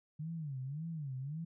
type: tone with vibrato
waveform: sine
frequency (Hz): 146.83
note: D3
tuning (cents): 0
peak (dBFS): -38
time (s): 0.19-1.45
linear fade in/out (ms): 10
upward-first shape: sine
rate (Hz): 1.8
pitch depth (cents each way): 220
effects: none